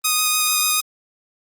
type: tone with vibrato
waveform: 5% pulse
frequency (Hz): 1244.5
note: D#6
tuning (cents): 0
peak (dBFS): -5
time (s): 0.04-0.81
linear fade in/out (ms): 10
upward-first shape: square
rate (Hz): 6.8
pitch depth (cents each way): 10
effects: Opus 32 kbps